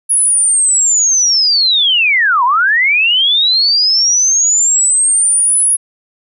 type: linear two-way sweep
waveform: sine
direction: down then up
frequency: 10548 to 932.3 to 10548 Hz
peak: -8 dBFS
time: 0.09-5.77 s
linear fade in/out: 20 ms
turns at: 2.44 s
effects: none